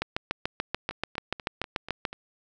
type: two click trains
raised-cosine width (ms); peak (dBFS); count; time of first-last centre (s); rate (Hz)
0.3; -22 / -11; 6 / 15; 0.91-2.13 / 0.02-2.052; 4.1 / 6.89
effects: none